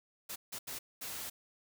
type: noise bursts at uneven times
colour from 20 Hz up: white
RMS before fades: -42 dBFS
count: 4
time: 0.29-0.36 / 0.52-0.59 / 0.67-0.79 / 1.01-1.3 s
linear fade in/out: 10 ms
effects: none